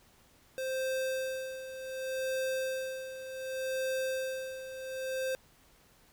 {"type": "tone with tremolo", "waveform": "square", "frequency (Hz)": 523.3, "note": "C5", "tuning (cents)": 0, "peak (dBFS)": -31, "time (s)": [0.58, 5.35], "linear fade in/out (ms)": 0, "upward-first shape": "sine", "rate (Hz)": 0.67, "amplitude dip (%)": 70, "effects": ["pink hiss -63 dBFS RMS until 6.12 s"]}